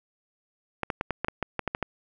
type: clicks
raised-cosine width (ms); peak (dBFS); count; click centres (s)
0.5; -12; 11; 0.833 / 0.902 / 1.011 / 1.107 / 1.246 / 1.284 / 1.427 / 1.593 / 1.677 / 1.749 / 1.827
effects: none